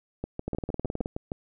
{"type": "two click trains", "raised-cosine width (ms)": 2, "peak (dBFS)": [-18, -17], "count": [8, 12], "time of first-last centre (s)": [[0.24, 1.319], [0.48, 1.059]], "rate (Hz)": [6.49, 19], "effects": []}